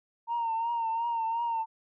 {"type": "tone with vibrato", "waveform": "sine", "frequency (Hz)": 920, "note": "A#5", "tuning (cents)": -23, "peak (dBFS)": -26, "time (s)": [0.27, 1.66], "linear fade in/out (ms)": 50, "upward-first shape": "triangle", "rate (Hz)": 2.8, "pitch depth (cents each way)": 56, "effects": ["tanh soft clip ceiling -24 dBFS"]}